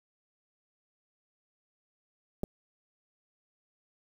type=clicks; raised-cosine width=2 ms; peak=-19 / -23 dBFS; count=2; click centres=2.434 / 2.439 s; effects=8-bit